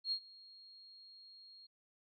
sine tone with ADSR envelope, 4264 Hz, C8, 32 cents sharp, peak -32 dBFS, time 0.04-1.67 s, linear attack 77 ms, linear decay 76 ms, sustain -23 dB, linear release 13 ms, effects none

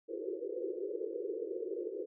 pink band-pass noise, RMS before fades -39 dBFS, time 0.08-2.06 s, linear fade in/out 20 ms, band 340 to 510 Hz, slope 96 dB/octave, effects none

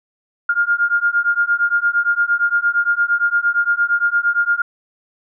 sine beating tone pair, 1407 / 1415.7 Hz, F6 / F6, +12 / +23 cents, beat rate 8.7 Hz, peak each -17 dBFS, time 0.49-4.62 s, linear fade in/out 5 ms, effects none

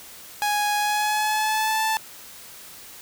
sawtooth tone with pitch glide, 830.6 to 879.5 Hz, G#5 to A5, 0 to -1 cents, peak -17 dBFS, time 0.42-1.97 s, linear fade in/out 0 ms, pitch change +99 cents, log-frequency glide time 0.77-1.83 s, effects white hiss -43 dBFS RMS until 3.01 s

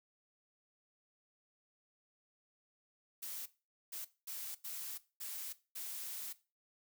blue noise bursts at uneven times, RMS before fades -44 dBFS, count 6, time 3.22-3.46 / 3.92-4.05 / 4.27-4.55 / 4.64-4.98 / 5.2-5.53 / 5.75-6.33 s, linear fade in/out 10 ms, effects noise-tail reverb RT60 0.3 s tail -17 dB re dry

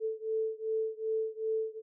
sine beating tone pair, 440 / 442.6 Hz, A4 / A4, 0 / +10 cents, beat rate 2.6 Hz, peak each -33 / -34 dBFS, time 0-1.82 s, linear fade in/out 50 ms, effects none

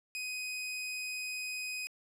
sawtooth tone, 2505 Hz, D#7, 11 cents sharp, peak -33 dBFS, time 0.15-1.87 s, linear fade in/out 0 ms, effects low-pass 12000 Hz 12 dB/octave

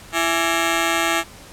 10% pulse ring-modulated tone, 499.5 Hz, B4, 20 cents sharp, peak -6 dBFS, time 0.12-1.24 s, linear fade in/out 50 ms, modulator 165 Hz, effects pink hiss -42 dBFS RMS until 1.52 s + low-pass 12000 Hz 12 dB/octave

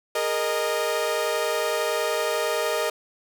sawtooth chord, Ab suspended second, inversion none, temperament equal with one note detuned, 415.3 / 466.2 / 616.5 Hz, Ab4 / Bb4 / Eb5, 0 / 0 / -16 cents, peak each -27 / -23 / -22 dBFS, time 0.15-2.9 s, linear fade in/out 5 ms, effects none

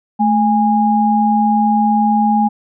sine tone pair together, 217.8 / 822.3 Hz, A3 / G#5, -17 / -17 cents, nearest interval octave + major seventh, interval 2300 cents, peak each -13 dBFS, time 0.19-2.49 s, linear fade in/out 20 ms, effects none

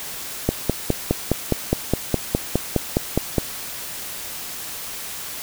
click train, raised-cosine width 2 ms, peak -3 dBFS, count 15, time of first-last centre 0.49-3.383 s, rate 4.84 Hz, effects white hiss -32 dBFS RMS until 5.42 s

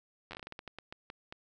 slowing click train, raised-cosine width 0.3 ms, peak -27 dBFS, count 15, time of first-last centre 0.31-1.325 s, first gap 10 ms, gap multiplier 1.27, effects none

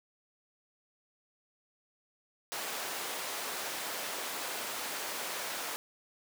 pink high-pass noise, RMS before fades -38 dBFS, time 2.52-5.76 s, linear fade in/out 0 ms, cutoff 510 Hz, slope 12 dB/octave, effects none

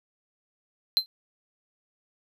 triangle tone with exponential decay, 4100 Hz, C8, 36 cents flat, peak -13 dBFS, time 0.97-1.06 s, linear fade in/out 0 ms, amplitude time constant 19 ms, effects none

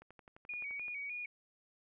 click train, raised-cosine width 0.5 ms, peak -40 dBFS, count 11, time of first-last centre 0.02-0.882 s, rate 11.6 Hz
sine tone with vibrato, 2349 Hz, D7, in tune, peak -39 dBFS, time 0.49-1.26 s, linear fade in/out 5 ms, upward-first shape square, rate 3.3 Hz, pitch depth 69 cents each way
effects none

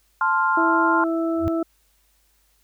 sine chord, F major, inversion first, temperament equal, 880 / 1046.5 / 1396.9 Hz, A5 / C6 / F6, 0 / 0 / 0 cents, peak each -23 / -21 / -21 dBFS, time 0.21-1.04 s, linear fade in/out 2 ms
harmonic tone, 329.6 Hz, E4, in tune, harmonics 1 / 2 / 4, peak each -21 / -27 / -33 dBFS, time 0.57-1.63 s, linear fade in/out 5 ms
sine tone with exponential growth, 88.7 Hz, F2, 27 cents sharp, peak -19 dBFS, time 1.36-1.48 s, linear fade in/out 0 ms, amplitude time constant 26 ms
effects added 50 Hz sine -64 dBFS peak until 2.63 s + white hiss -64 dBFS RMS until 2.63 s

